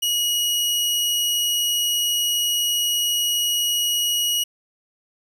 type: tone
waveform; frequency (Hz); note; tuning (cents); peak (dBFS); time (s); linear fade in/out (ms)
sawtooth; 2903; F#7; -34; -16; 0.02-4.44; 10
effects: none